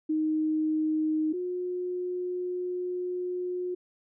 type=tone pair in turn; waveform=sine; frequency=311.4 / 360.4 Hz; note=D#4 / F#4; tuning=+2 / -45 cents; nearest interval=minor third; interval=253 cents; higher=second; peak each=-24 / -29 dBFS; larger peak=first; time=0.09-1.33 / 1.33-3.75 s; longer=second; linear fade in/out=10 ms; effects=none